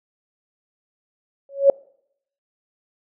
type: tone with exponential growth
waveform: sine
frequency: 554.4 Hz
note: C#5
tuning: in tune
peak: -5 dBFS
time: 1.49-1.7 s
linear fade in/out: 2 ms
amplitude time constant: 44 ms
effects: noise-tail reverb RT60 0.7 s tail -25 dB re dry